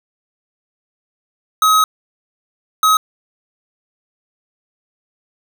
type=tone bursts at uneven times; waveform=square; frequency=1271 Hz; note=D#6; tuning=36 cents sharp; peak=-10 dBFS; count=2; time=1.62-1.84 / 2.83-2.97 s; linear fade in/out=2 ms; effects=none